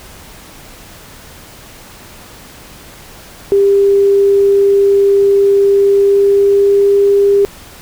sine tone with pitch glide, 398 to 400.8 Hz, G4 to G4, +26 to +38 cents, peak -6 dBFS, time 3.52-7.45 s, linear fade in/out 0 ms, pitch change +12 cents, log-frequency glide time 5.75-6.98 s, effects pink hiss -36 dBFS RMS until 7.81 s

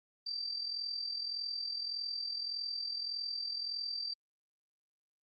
sine tone with amplitude modulation, 4673 Hz, D8, 9 cents flat, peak -33 dBFS, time 0.26-4.14 s, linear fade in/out 10 ms, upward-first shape sine, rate 41.7 Hz, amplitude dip 60%, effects Opus 24 kbps

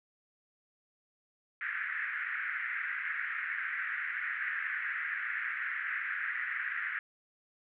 white band-pass noise, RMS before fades -36 dBFS, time 1.61-6.99 s, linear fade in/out 2 ms, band 1500 to 2000 Hz, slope 48 dB/octave, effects none

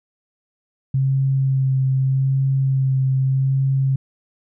sine tone with vibrato, 133.7 Hz, C3, 38 cents sharp, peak -15 dBFS, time 0.94-3.96 s, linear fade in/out 5 ms, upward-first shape sine, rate 0.82 Hz, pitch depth 17 cents each way, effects none

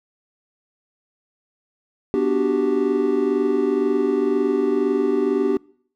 triangle chord, G major seventh, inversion first, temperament equal with one note detuned, 246.9 / 294.5 / 370 / 392 Hz, B3 / D4 / F#4 / G4, 0 / +5 / 0 / 0 cents, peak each -23 / -21 / -23 / -18 dBFS, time 2.14-5.57 s, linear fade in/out 0 ms, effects noise-tail reverb RT60 0.6 s tail -25 dB re dry

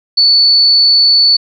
sine tone, 4465 Hz, C#8, 12 cents sharp, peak -5 dBFS, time 0.17-1.37 s, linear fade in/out 10 ms, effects none

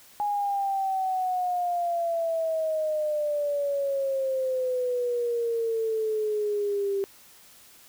sine exponential sweep, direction down, 830.6 to 392 Hz, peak -24 dBFS, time 0.2-7.04 s, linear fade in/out 0 ms, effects white hiss -53 dBFS RMS until 7.88 s

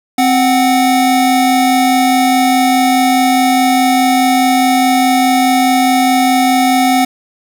square tone pair together, 261.6 / 740 Hz, C4 / F#5, 0 / 0 cents, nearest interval octave + tritone, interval 1800 cents, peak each -12 dBFS, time 0.18-7.05 s, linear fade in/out 5 ms, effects none

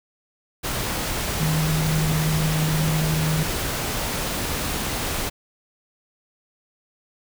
sine tone in noise, 156.3 Hz, D#3, 8 cents sharp, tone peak -20 dBFS, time 1.39-3.44 s, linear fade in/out 20 ms, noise pink, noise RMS -26 dBFS, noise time 0.63-5.3 s, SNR +3 dB, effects none

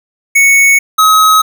square tone pair in turn, 2217 / 1274.1 Hz, C#7 / D#6, 0 / +41 cents, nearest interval minor seventh, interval 959 cents, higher first, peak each -5 dBFS, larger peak neither, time 0.35-0.79 / 0.98-1.42 s, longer neither, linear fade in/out 10 ms, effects none

